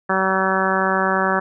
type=harmonic tone; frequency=190.2 Hz; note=F#3; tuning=48 cents sharp; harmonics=1 / 2 / 3 / 4 / 5 / 6 / 7 / 8 / 9; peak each=-25 / -25 / -25 / -25 / -25 / -25 / -25 / -25 / -25 dBFS; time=0.09-1.4 s; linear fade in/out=10 ms; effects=none